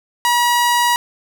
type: tone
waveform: sawtooth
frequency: 962 Hz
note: B5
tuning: 46 cents flat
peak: -9 dBFS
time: 0.25-0.96 s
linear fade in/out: 0 ms
effects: none